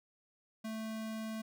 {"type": "tone", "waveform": "square", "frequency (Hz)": 220.4, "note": "A3", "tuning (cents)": 3, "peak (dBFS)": -39, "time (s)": [0.64, 1.42], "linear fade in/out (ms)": 10, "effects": []}